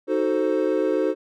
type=chord; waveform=triangle; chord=D# diminished seventh; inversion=none; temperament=equal with one note detuned; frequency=311.1 / 372.1 / 440 / 523.3 Hz; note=D#4 / F#4 / A4 / C5; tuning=0 / +10 / 0 / 0 cents; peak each=-23 / -23 / -23 / -23 dBFS; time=0.07-1.15 s; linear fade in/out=50 ms; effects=none